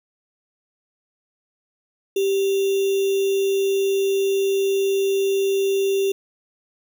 sine tone with sample-and-hold, 391 Hz, G4, 4 cents flat, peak -17 dBFS, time 2.16-6.12 s, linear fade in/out 5 ms, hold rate 3150 Hz, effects none

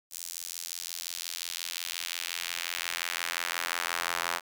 square tone with high-pass filter sweep, 42.83 Hz, F1, 33 cents flat, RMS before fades -35 dBFS, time 0.1-4.41 s, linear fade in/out 50 ms, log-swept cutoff 6900 to 1100 Hz, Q 1.1, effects none

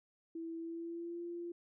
sine tone with pitch glide, 329.6 to 344.4 Hz, E4 to F4, 0 to -24 cents, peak -40 dBFS, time 0.35-1.52 s, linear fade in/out 5 ms, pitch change +76 cents, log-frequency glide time 0.58-1.22 s, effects none

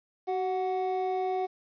triangle tone pair together, 376.8 / 738 Hz, F#4 / F#5, +32 / -5 cents, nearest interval octave, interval 1163 cents, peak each -28 dBFS, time 0.27-1.47 s, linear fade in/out 20 ms, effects resampled to 11025 Hz + 10-bit

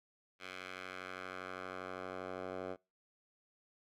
10% pulse tone with band-pass filter sweep, 92.5 Hz, F#2, in tune, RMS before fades -45 dBFS, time 0.39-2.77 s, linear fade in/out 50 ms, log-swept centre 2400 to 660 Hz, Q 1.2, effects noise-tail reverb RT60 0.3 s tail -26 dB re dry

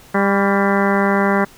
harmonic tone with a mistuned harmonic, 198.7 Hz, G3, 24 cents sharp, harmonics 1 / 2 / 3 / 4 / 5 / 6 / 7 / 8 / 9 / 10, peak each -17 / -20 / -22 / -23 / -24 / -25 / -25 / -26 / -27 / -27 dBFS, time 0.14-1.45 s, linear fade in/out 10 ms, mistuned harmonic 6, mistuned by -53 cents, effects pink hiss -45 dBFS RMS until 1.57 s

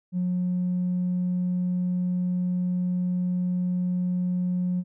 triangle tone with tanh clipping, 180 Hz, F#3, 47 cents flat, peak -23 dBFS, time 0.12-4.84 s, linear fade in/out 50 ms, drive 5 dB, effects none

